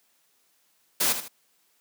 white noise with echo, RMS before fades -23 dBFS, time 1-1.13 s, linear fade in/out 10 ms, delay 77 ms, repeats 2, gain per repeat -9 dB, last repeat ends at 1.284 s, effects white hiss -67 dBFS RMS until 1.8 s + high-pass 150 Hz 12 dB/octave

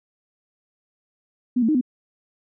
sine tone with pitch steps, 247.7 / 224.2 / 308.8 / 250.5 Hz, B3 / A3 / D#4 / B3, +5 / +33 / -13 / +25 cents, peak -16 dBFS, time 1.56-1.812 s, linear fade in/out 10 ms, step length 63 ms, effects none

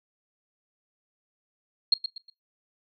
sine tone with echo, 4248 Hz, C8, 25 cents sharp, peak -15 dBFS, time 1.92-1.94 s, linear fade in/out 5 ms, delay 120 ms, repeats 3, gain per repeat -10 dB, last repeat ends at 2.3 s, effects noise-tail reverb RT60 0.2 s tail -22 dB re dry

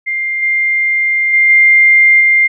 sine tone with level steps, 2100 Hz, C7, 6 cents sharp, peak -14 / -10 / -6 / -4 / -6 dBFS, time 0.06-2.48 s, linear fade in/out 20 ms, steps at 0.42 / 1.33 / 1.49 / 2.2 s, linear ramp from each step 10 ms, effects none

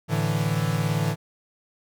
45% pulse chord, A suspended fourth, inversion none, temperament equal, 110 / 146.83 / 164.81 Hz, A2 / D3 / E3, 0 / 0 / 0 cents, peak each -27 / -26 / -26 dBFS, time 0.08-1.16 s, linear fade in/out 50 ms, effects none

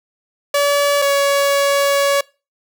sawtooth tone pair in turn, 572 / 562.2 Hz, D5 / C#5, -46 / +24 cents, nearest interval unison, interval 30 cents, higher first, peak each -9 dBFS, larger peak neither, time 0.54-1.02 / 1.02-2.21 s, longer second, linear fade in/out 5 ms, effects noise-tail reverb RT60 0.3 s tail -23 dB re dry

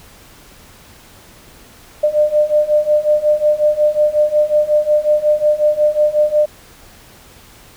sine beating tone pair, 598 / 603.5 Hz, D5 / D5, +31 / +47 cents, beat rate 5.5 Hz, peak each -15 / -13 dBFS, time 2.03-6.46 s, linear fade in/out 10 ms, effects pink hiss -43 dBFS RMS until 7.76 s

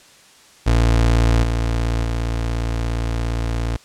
30% pulse tone with level steps, 57.2 Hz, A#1, 32 cents flat, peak -10 / -15 / -17 dBFS, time 0.66-3.77 s, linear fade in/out 10 ms, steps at 1.43 / 2.04 s, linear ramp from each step 2 ms, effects white hiss -48 dBFS RMS until 3.84 s + low-pass 8000 Hz 12 dB/octave

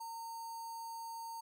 square tone with notch filter, 917 Hz, A#5, 29 cents flat, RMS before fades -45 dBFS, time 0-1.41 s, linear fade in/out 10 ms, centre 2700 Hz, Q 1.6, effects none

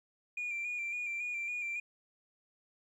sine tone with vibrato, 2401 Hz, D7, 38 cents sharp, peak -33 dBFS, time 0.37-1.8 s, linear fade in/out 5 ms, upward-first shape square, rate 3.6 Hz, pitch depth 32 cents each way, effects tanh soft clip ceiling -32 dBFS + 12-bit

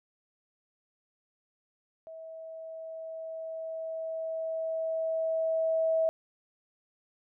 sine tone with level ramp, 647 Hz, E5, 32 cents flat, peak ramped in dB -42 to -23 dBFS, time 2.07-6.09 s, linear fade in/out 0 ms, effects none

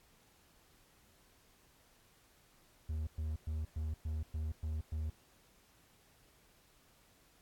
triangle tone bursts, 77.78 Hz, D#2, in tune, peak -33 dBFS, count 8, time 2.89-5.1 s, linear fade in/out 5 ms, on 180 ms, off 110 ms, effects pink hiss -67 dBFS RMS until 7.41 s + AAC 64 kbps

